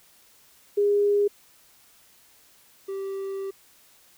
sine / triangle tone pair in turn, 408.4 / 389.7 Hz, G#4 / G4, -29 / -10 cents, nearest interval minor second, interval 81 cents, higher first, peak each -18 / -27 dBFS, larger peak first, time 0.77-1.28 / 2.88-3.51 s, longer second, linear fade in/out 10 ms, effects white hiss -57 dBFS RMS until 4.17 s

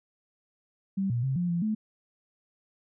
sine tone with pitch steps, 194.1 / 119.5 / 133.3 / 176.1 / 171.5 / 215.9 Hz, G3 / A#2 / C3 / F3 / F3 / A3, -17 / +43 / +33 / +15 / -31 / -33 cents, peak -25 dBFS, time 0.97-1.75 s, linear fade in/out 10 ms, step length 130 ms, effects none

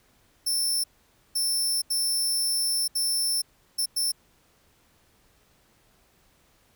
20% pulse tone bursts at uneven times, 5360 Hz, E8, 28 cents sharp, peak -18 dBFS, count 6, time 0.46-0.84 / 1.35-1.82 / 1.9-2.88 / 2.95-3.42 / 3.78-3.86 / 3.96-4.12 s, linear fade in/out 10 ms, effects pink hiss -63 dBFS RMS until 6.75 s

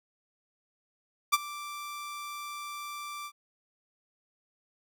sawtooth tone with ADSR envelope, 1174 Hz, D6, 1 cent flat, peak -15 dBFS, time 1.32-3.32 s, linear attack 18 ms, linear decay 31 ms, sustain -19 dB, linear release 62 ms, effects none

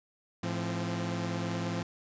sawtooth tone cluster, 108.3 / 171.9 / 262.5 Hz, A2 / F3 / C4, -27 / -27 / +6 cents, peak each -32 / -30 / -35 dBFS, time 0.43-1.83 s, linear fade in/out 5 ms, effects resampled to 16000 Hz

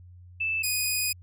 sine / 10% pulse tone pair in turn, 2637 / 2482 Hz, E7 / D#7, 0 / -5 cents, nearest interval minor second, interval 105 cents, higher first, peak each -25 / -16 dBFS, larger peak second, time 0.4-0.63 / 0.63-1.13 s, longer second, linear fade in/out 10 ms, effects added 89 Hz sine -46 dBFS peak until 1.22 s

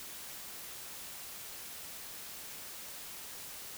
silence, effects white hiss -46 dBFS RMS until 3.77 s

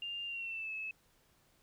sine tone with pitch glide, 2800 to 2597 Hz, F7 to E7, +4 to -26 cents, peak -38 dBFS, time 0.02-0.91 s, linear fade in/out 2 ms, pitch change -130 cents, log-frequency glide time 0.26-0.73 s, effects pink hiss -70 dBFS RMS until 1.62 s

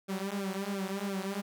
sawtooth tone with flanger, 196 Hz, G3, in tune, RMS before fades -35 dBFS, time 0.08-1.42 s, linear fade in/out 20 ms, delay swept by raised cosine 1 to 6.6 ms, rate 2.9 Hz, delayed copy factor -1, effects none

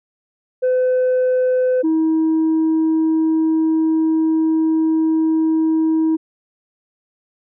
sine tone pair in turn, 508 / 319.3 Hz, B4 / D#4, +49 / +45 cents, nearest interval minor sixth, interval 804 cents, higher first, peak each -11 dBFS, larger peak neither, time 0.62-1.83 / 1.83-6.17 s, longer second, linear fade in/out 20 ms, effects tanh soft clip ceiling -12 dBFS

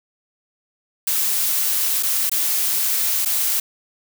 blue noise with dropouts, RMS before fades -20 dBFS, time 1.07-3.6 s, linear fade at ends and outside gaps 5 ms, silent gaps 2.027-2.031 / 2.296-2.315 / 3.25-3.257 s, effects none

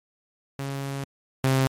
sawtooth tone pair in turn, 137.9 / 132.88 Hz, C#3 / C3, -9 / +27 cents, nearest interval minor second, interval 64 cents, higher first, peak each -25 / -15 dBFS, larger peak second, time 0.59-1.04 / 1.44-1.67 s, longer first, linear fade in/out 0 ms, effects MP3 64 kbps

